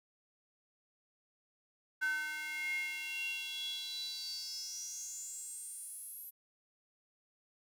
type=tone with high-pass filter sweep; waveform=square; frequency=305.5 Hz; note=D#4; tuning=32 cents flat; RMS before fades=-41 dBFS; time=2.01-6.31 s; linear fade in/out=20 ms; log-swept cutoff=1500 to 12000 Hz; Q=9.4; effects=none